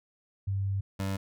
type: tone pair in turn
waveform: sine / 25% pulse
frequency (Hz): 98 / 97.1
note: G2 / G2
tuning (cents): 0 / -16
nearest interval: unison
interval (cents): 16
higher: first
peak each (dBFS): -27 / -26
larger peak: second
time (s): 0.47-0.81 / 0.99-1.17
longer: first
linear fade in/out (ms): 10
effects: none